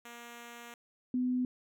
5% pulse / sine tone pair in turn, 237 / 251.1 Hz, A#3 / B3, +29 / +29 cents, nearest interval minor second, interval 100 cents, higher second, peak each -35 / -28 dBFS, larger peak second, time 0.05-0.74 / 1.14-1.45 s, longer first, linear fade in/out 2 ms, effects none

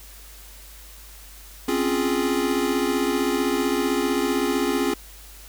square chord, Db major seventh, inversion third, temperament equal, 261.6 / 277.2 / 349.2 / 415.3 Hz, C4 / Db4 / F4 / Ab4, 0 / 0 / 0 / 0 cents, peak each -27 dBFS, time 1.68-4.94 s, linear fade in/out 5 ms, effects added 50 Hz sine -44 dBFS peak until 5.48 s + white hiss -46 dBFS RMS until 5.48 s

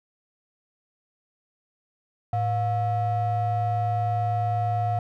triangle ring-modulated tone, 302.1 Hz, D4, 49 cents sharp, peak -17 dBFS, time 2.33-4.99 s, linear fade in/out 2 ms, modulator 411 Hz, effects none

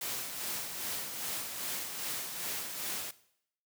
white noise with tremolo, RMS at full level -36 dBFS, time 0.01-3.11 s, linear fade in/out 5 ms, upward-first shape sine, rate 2.5 Hz, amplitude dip 45%, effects noise-tail reverb RT60 0.7 s tail -18 dB re dry + high-pass 100 Hz 12 dB/octave

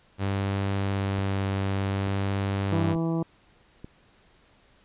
sawtooth tone with vibrato, 98 Hz, G2, in tune, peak -21 dBFS, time 0.18-2.96 s, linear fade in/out 50 ms, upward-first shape sine, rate 0.55 Hz, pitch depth 9 cents each way
click train, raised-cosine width 3 ms, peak -26 dBFS, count 4, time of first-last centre 1.19-3.845 s, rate 1.13 Hz
harmonic tone, 164.81 Hz, E3, in tune, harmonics 1 / 2 / 3 / 4 / 5 / 6 / 7, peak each -26 / -28 / -37 / -38 / -42 / -42 / -45 dBFS, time 2.72-3.23 s, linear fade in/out 5 ms
effects pink hiss -60 dBFS RMS until 4.84 s + resampled to 8000 Hz

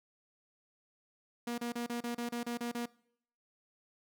sawtooth tone bursts, 238.2 Hz, A#3, 38 cents sharp, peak -31 dBFS, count 10, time 1.47-2.858 s, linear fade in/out 5 ms, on 110 ms, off 32 ms, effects noise-tail reverb RT60 0.7 s tail -23 dB re dry

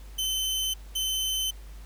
sawtooth tone pair in turn, 3063 / 3063 Hz, G7 / G7, -41 / -41 cents, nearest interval unison, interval 0 cents, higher neither, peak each -23 dBFS, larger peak neither, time 0.18-0.74 / 0.95-1.51 s, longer neither, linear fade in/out 10 ms, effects added 50 Hz sine -41 dBFS peak until 1.85 s + pink hiss -55 dBFS RMS until 1.85 s

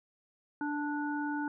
harmonic tone, 293.7 Hz, D4, in tune, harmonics 1 / 3 / 5, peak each -33 / -38 / -39 dBFS, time 0.61-1.48 s, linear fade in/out 2 ms, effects none

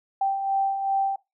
sine beating tone pair, 780 / 782.6 Hz, G5 / G5, -9 / -3 cents, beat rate 2.6 Hz, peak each -31 / -22 dBFS, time 0.21-1.16 s, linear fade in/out 5 ms, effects noise-tail reverb RT60 0.2 s tail -19 dB re dry

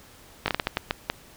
slowing click train, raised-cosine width 0.3 ms, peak -7 dBFS, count 9, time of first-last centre 0.46-1.1 s, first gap 20 ms, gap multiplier 1.38, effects pink hiss -51 dBFS RMS until 1.36 s

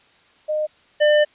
sine / square tone pair in turn, 612 / 598.4 Hz, D#5 / D5, -29 / +32 cents, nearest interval unison, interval 39 cents, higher first, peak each -19 / -13 dBFS, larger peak second, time 0.48-0.67 / 1-1.25 s, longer second, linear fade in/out 20 ms, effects white hiss -55 dBFS RMS until 1.34 s + resampled to 8000 Hz

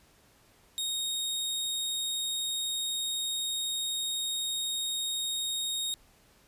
sawtooth tone, 3732 Hz, A#7, 1 cent sharp, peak -27 dBFS, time 0.78-5.94 s, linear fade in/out 0 ms, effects pink hiss -62 dBFS RMS until 6.47 s + resampled to 32000 Hz

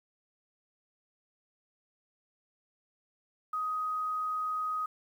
sine tone, 1254 Hz, D#6, 13 cents sharp, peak -30 dBFS, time 3.53-4.86 s, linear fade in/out 5 ms, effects 10-bit

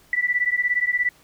sine beating tone pair, 1959 / 1976 Hz, B6 / B6, -15 / 0 cents, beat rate 17 Hz, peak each -22 dBFS, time 0.13-1.09 s, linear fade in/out 2 ms, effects pink hiss -55 dBFS RMS until 1.23 s

